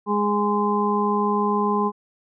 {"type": "harmonic tone", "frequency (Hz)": 206.8, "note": "G#3", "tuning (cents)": -7, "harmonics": [1, 2, 4, 5], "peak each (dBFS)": [-23, -24, -27, -23], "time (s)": [0.06, 1.92], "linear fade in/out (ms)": 50, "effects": []}